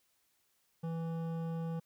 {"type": "tone with hard clipping", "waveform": "triangle", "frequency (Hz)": 164.81, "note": "E3", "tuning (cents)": 0, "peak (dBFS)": -37, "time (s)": [0.83, 1.8], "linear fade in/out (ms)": 10, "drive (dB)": 16, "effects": ["white hiss -75 dBFS RMS until 1.85 s"]}